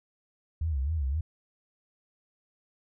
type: tone with vibrato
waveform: sine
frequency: 73.3 Hz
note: D2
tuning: 3 cents flat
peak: -26 dBFS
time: 0.61-1.21 s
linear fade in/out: 5 ms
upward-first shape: sine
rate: 3.8 Hz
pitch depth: 200 cents each way
effects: none